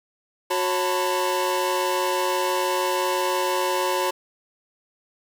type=tone cluster; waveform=45% pulse; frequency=366.6 / 548 / 893 / 999 Hz; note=F#4 / C#5 / A5 / B5; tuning=-16 / -20 / +25 / +20 cents; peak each=-27 dBFS; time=0.5-4.11 s; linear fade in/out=10 ms; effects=none